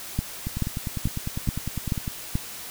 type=two click trains; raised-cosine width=5 ms; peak=-11 / -16 dBFS; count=6 / 17; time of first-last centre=0.19-2.355 / 0.47-2.078 s; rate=2.31 / 9.95 Hz; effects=white hiss -38 dBFS RMS until 2.7 s